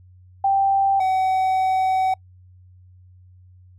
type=tone pair in turn; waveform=sine / triangle; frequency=784 / 755.2 Hz; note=G5 / F#5; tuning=0 / +35 cents; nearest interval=minor second; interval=65 cents; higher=first; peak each=-15 / -15 dBFS; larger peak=neither; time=0.44-1 / 1-2.14 s; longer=second; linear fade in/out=5 ms; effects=noise-tail reverb RT60 0.1 s tail -26 dB re dry + added 91 Hz sine -46 dBFS peak until 3.78 s